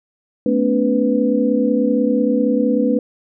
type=tone cluster; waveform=sine; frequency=219.3 / 249.6 / 285.5 / 494.8 Hz; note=A3 / B3 / D4 / B4; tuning=-6 / +19 / -49 / +3 cents; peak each=-19 dBFS; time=0.46-2.99 s; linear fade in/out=2 ms; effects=none